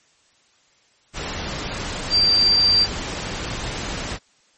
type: tone in noise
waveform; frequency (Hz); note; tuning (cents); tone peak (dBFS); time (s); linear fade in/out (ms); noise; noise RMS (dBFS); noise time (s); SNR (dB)
sine; 4699; D8; 0; -13; 2.1-2.87; 50; pink; -28; 1.13-4.19; +12
effects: white hiss -59 dBFS RMS until 4.57 s + MP3 32 kbps